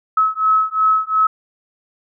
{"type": "beating tone pair", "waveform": "sine", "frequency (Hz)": [1288, 1290.8], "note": ["E6", "E6"], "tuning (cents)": [-41, -37], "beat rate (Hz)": 2.8, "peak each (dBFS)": -16, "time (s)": [0.17, 1.27], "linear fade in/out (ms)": 5, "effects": []}